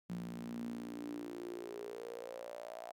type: tone with high-pass filter sweep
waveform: sawtooth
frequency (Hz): 58.4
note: A#1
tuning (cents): +4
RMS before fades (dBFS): -45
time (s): 0.09-2.92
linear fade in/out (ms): 10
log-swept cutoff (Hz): 180 to 690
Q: 8.4
effects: none